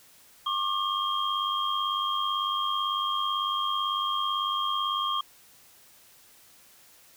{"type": "tone cluster", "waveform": "sine", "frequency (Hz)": [1086, 1184, 3220], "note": ["C#6", "D6", "G7"], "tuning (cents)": [-36, 14, 46], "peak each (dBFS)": -30, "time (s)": [0.46, 5.21], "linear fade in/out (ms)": 5, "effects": ["white hiss -56 dBFS RMS until 7.16 s"]}